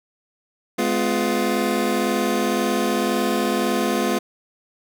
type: chord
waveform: 25% pulse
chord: F diminished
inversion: first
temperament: just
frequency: 209.5 / 251.4 / 349.2 Hz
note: Ab3 / Cb4 / F4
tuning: +15 / +31 / 0 cents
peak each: -20 dBFS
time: 0.78-4.19 s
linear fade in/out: 10 ms
effects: none